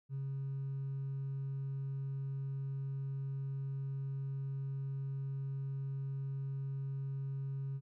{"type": "tone with hard clipping", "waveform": "triangle", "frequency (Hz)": 136.3, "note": "C#3", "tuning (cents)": -29, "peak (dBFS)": -36, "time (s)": [0.09, 7.81], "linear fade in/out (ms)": 50, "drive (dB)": 2, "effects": []}